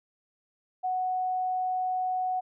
sine tone, 740 Hz, F#5, in tune, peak -26 dBFS, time 0.83-2.41 s, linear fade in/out 20 ms, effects none

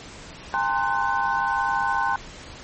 sine tone cluster, 807 / 908 / 1048 / 1504 Hz, G#5 / A#5 / C6 / F#6, -50 / -46 / +2 / +28 cents, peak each -26 dBFS, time 0.54-2.16 s, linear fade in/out 0 ms, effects pink hiss -41 dBFS RMS until 2.63 s + MP3 32 kbps

